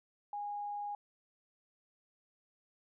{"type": "tone", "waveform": "sine", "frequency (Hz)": 822, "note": "G#5", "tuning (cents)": -18, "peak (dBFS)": -37, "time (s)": [0.33, 0.95], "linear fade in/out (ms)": 2, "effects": []}